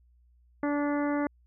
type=harmonic tone; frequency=290.2 Hz; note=D4; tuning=21 cents flat; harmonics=1 / 2 / 3 / 4 / 5 / 6 / 7; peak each=-27 / -33 / -37 / -39 / -41 / -43 / -44 dBFS; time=0.63-1.27 s; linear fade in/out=2 ms; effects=added 60 Hz sine -59 dBFS peak until 1.46 s